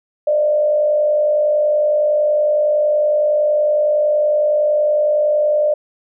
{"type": "tone with frequency modulation", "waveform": "sine", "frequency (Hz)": 600, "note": "D5", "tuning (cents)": 37, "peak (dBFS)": -12, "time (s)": [0.27, 5.74], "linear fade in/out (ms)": 5, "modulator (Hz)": 50.8, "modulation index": 0.46, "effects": []}